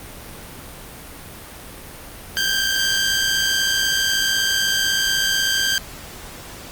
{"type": "tone pair together", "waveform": "15% pulse", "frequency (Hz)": [1568, 1624.1], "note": ["G6", "G#6"], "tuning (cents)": [0, -39], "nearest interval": "minor second", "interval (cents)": 61, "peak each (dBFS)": [-12, -17], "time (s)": [2.37, 5.78], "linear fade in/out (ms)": 0, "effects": ["pink hiss -37 dBFS RMS until 6.71 s", "Opus 32 kbps"]}